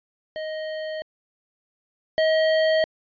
square tone pair in turn, 625 / 634.1 Hz, D#5 / D#5, +8 / +33 cents, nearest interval unison, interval 25 cents, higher second, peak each -29 / -18 dBFS, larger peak second, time 0.36-1.02 / 2.18-2.84 s, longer neither, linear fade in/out 0 ms, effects resampled to 11025 Hz

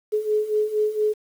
sine beating tone pair, 422.9 / 427.2 Hz, G#4 / G#4, +31 / +49 cents, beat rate 4.3 Hz, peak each -25 / -21 dBFS, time 0.12-1.14 s, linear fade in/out 20 ms, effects 8-bit

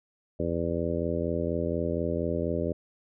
harmonic tone, 84.2 Hz, E2, 37 cents sharp, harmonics 1 / 2 / 3 / 4 / 5 / 6 / 7, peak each -34 / -34 / -34 / -34 / -34 / -34 / -34 dBFS, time 0.39-2.73 s, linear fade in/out 10 ms, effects none

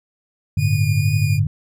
sawtooth tone with vibrato, 2445 Hz, D#7, 31 cents flat, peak -25 dBFS, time 0.57-1.4 s, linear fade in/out 50 ms, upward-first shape sine, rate 2.2 Hz, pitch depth 14 cents each way
sine chord, G suspended second, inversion none, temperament equal, 98 / 110 / 146.83 Hz, G2 / A2 / D3, 0 / 0 / 0 cents, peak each -19 dBFS, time 0.57-1.47 s, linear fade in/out 5 ms
effects none

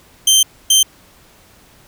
20% pulse tone bursts at uneven times, 3129 Hz, G7, 4 cents flat, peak -3 dBFS, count 2, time 0.27-0.43 / 0.7-0.83 s, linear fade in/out 5 ms, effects pink hiss -48 dBFS RMS until 1.87 s

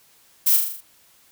violet noise with echo, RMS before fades -17 dBFS, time 0.46-0.57 s, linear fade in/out 10 ms, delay 40 ms, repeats 6, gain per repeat -4 dB, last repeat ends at 0.81 s, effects white hiss -56 dBFS RMS until 1.31 s

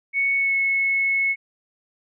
sine tone with pitch glide, 2217 to 2193 Hz, C#7 to C#7, 0 to -19 cents, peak -18 dBFS, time 0.13-1.36 s, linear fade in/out 50 ms, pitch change -19 cents, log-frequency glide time 0.36-0.55 s, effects none

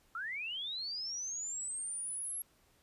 sine linear sweep, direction up, 1287 to 11320 Hz, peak -37 dBFS, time 0.15-2.42 s, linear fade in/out 2 ms, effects pink hiss -69 dBFS RMS until 2.82 s + resampled to 32000 Hz

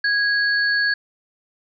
sine tone pair together, 1653 / 4440 Hz, G#6 / C#8, -9 / +2 cents, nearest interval octave + perfect fourth, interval 1711 cents, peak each -17 / -25 dBFS, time 0.04-0.94 s, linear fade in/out 5 ms, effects none

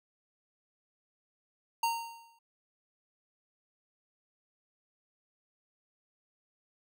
square tone with exponential decay, 924 Hz, A#5, 16 cents flat, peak -26 dBFS, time 1.83-2.39 s, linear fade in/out 5 ms, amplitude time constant 120 ms, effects none

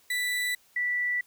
35% pulse / sine tone pair in turn, 1975.5 / 1964.1 Hz, B6 / B6, 0 / -10 cents, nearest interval unison, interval 10 cents, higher first, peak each -25 dBFS, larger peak neither, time 0.1-0.55 / 0.76-1.21 s, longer neither, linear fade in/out 5 ms, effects white hiss -62 dBFS RMS until 1.26 s

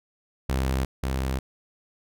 sawtooth tone pair in turn, 65.8 / 65.8 Hz, C2 / C2, +10 / +10 cents, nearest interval unison, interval 0 cents, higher neither, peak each -19 / -21 dBFS, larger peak first, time 0.49-0.85 / 1.03-1.39 s, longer neither, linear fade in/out 5 ms, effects none

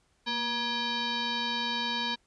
sine tone with frequency modulation, 2390 Hz, D7, 30 cents sharp, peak -28 dBFS, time 0.26-2.16 s, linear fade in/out 20 ms, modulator 719 Hz, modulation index 3, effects pink hiss -70 dBFS RMS until 2.26 s + resampled to 22050 Hz

